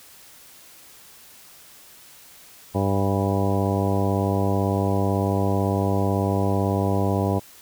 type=harmonic tone with a mistuned harmonic; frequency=98 Hz; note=G2; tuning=in tune; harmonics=1 / 2 / 3 / 4 / 5 / 6 / 7 / 8 / 10; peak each=-23 / -26 / -28 / -29 / -30 / -31 / -31 / -32 / -33 dBFS; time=2.74-7.4 s; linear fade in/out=20 ms; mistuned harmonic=8; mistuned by=+63 cents; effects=white hiss -48 dBFS RMS until 7.61 s